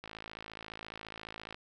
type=click train; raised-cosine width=0.3 ms; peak=-27 dBFS; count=83; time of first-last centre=0.04-1.545 s; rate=54.5 Hz; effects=none